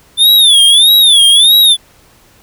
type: tone with vibrato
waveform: square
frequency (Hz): 3520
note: A7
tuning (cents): 0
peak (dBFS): -4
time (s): 0.17-1.77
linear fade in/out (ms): 50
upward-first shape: sine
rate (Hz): 1.6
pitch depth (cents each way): 160
effects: pink hiss -46 dBFS RMS until 2.42 s